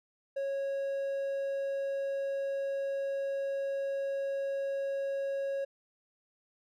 triangle tone, 550 Hz, C#5, 14 cents flat, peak -29 dBFS, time 0.36-5.65 s, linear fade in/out 10 ms, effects none

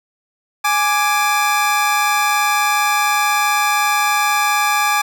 25% pulse tone pair together, 832 / 1176.6 Hz, G#5 / D6, +3 / +3 cents, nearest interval tritone, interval 600 cents, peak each -13 / -13 dBFS, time 0.64-5.02 s, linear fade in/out 10 ms, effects none

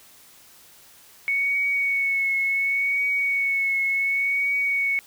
sine tone with vibrato, 2217 Hz, C#7, in tune, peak -20 dBFS, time 1.28-4.99 s, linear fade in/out 0 ms, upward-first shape triangle, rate 0.69 Hz, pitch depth 29 cents each way, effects white hiss -51 dBFS RMS until 5.06 s

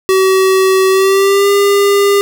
square tone with pitch glide, 380 to 401.9 Hz, F#4 to G4, +46 to +43 cents, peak -8 dBFS, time 0.09-2.21 s, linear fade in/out 0 ms, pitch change +97 cents, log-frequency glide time 0.89-1.49 s, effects none

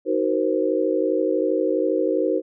sine chord, C half-diminished seventh, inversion first, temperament just, 314 / 376.7 / 470.9 / 523.3 Hz, Eb4 / Gb4 / Bb4 / C5, +16 / +31 / +18 / 0 cents, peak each -24 dBFS, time 0.05-2.42 s, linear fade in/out 50 ms, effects none

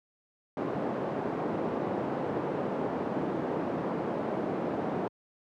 pink band-pass noise, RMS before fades -32 dBFS, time 0.57-5.08 s, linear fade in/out 2 ms, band 230 to 700 Hz, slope 12 dB/octave, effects high-pass 100 Hz 12 dB/octave

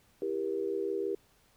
sine chord, E diminished, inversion none, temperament just, 329.6 / 395.6 / 474.7 Hz, E4 / G4 / Bb4, 0 / +16 / +31 cents, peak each -38 / -32 / -36 dBFS, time 0.22-1.15 s, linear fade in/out 2 ms, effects pink hiss -66 dBFS RMS until 1.56 s

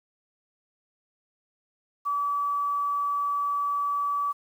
sine tone with quantisation, 1148 Hz, D6, 40 cents flat, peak -24 dBFS, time 2.05-4.33 s, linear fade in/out 20 ms, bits 9, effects none

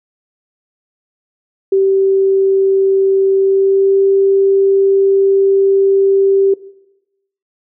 sine tone with pitch glide, 387.5 to 391.1 Hz, G4 to G4, -20 to -4 cents, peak -8 dBFS, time 1.72-6.54 s, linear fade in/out 5 ms, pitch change +16 cents, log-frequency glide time 3.36-4 s, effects noise-tail reverb RT60 0.9 s tail -18 dB re dry

